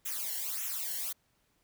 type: noise with flanger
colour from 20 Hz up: blue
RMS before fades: -36 dBFS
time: 0.05-1.13 s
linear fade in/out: 10 ms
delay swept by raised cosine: 0.21 to 0.83 ms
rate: 1.7 Hz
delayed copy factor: -1
effects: pink hiss -73 dBFS RMS until 1.63 s